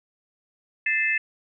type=tone cluster; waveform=sine; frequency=1773 / 2086 / 2611 Hz; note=A6 / C7 / E7; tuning=+13 / -6 / -17 cents; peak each=-25 dBFS; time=0.86-1.18 s; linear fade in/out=5 ms; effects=none